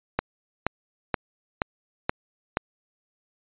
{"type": "click train", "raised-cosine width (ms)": 0.5, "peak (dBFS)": -7, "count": 6, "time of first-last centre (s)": [0.19, 2.571], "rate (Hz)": 2.1, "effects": ["resampled to 8000 Hz"]}